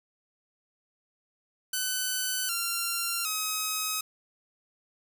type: tone with pitch steps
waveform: 5% pulse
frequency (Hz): 1507 / 1377 / 1269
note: F#6 / F6 / D#6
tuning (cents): +31 / -25 / +34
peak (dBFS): -17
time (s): 1.73-4.01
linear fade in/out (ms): 5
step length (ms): 760
effects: 8-bit